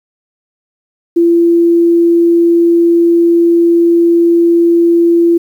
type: tone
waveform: sine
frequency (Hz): 339.7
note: F4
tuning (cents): -48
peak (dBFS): -5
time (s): 1.16-5.38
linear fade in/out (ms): 10
effects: 7-bit